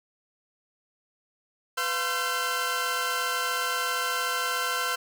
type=tone cluster; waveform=sawtooth; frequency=497.6 / 699 / 1043 / 1350 / 1546 Hz; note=B4 / F5 / C6 / E6 / G6; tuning=+13 / +1 / -6 / +41 / -24 cents; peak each=-33 / -35 / -29 / -27 / -27 dBFS; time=1.77-4.96 s; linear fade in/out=10 ms; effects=none